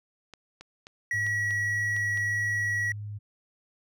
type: clicks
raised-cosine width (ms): 0.2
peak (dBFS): -27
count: 7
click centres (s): 0.337 / 0.61 / 0.869 / 1.266 / 1.508 / 1.965 / 2.174
type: tone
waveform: triangle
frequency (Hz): 1923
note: B6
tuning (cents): -47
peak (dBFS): -24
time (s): 1.11-2.92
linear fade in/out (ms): 2
type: tone with vibrato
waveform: sine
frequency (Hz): 103.2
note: G#2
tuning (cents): -10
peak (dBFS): -34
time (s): 1.13-3.19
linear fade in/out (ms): 20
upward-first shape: sine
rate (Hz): 1.7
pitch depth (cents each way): 17
effects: none